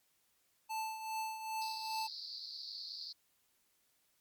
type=tone with tremolo; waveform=square; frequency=880 Hz; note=A5; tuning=in tune; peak=-36 dBFS; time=0.69-2.08 s; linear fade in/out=20 ms; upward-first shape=triangle; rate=2.5 Hz; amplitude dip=65%
type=band-pass noise; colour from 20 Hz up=pink; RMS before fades=-46 dBFS; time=1.61-3.13 s; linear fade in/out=10 ms; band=4200 to 4900 Hz; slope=96 dB/octave
effects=white hiss -75 dBFS RMS until 4.2 s + MP3 96 kbps